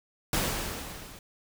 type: noise with level ramp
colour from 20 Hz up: pink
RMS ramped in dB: -26 to -48 dBFS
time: 0.33-1.19 s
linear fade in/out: 2 ms
effects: none